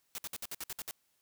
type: noise bursts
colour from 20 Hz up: white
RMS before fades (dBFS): -40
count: 9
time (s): 0.15-0.91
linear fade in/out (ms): 0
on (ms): 32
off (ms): 59
effects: white hiss -75 dBFS RMS until 1.21 s